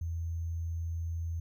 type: tone with sample-and-hold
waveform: sine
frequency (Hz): 83.1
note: E2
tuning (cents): +15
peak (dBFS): -32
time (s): 0.01-1.4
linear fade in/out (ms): 5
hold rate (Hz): 6300
effects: none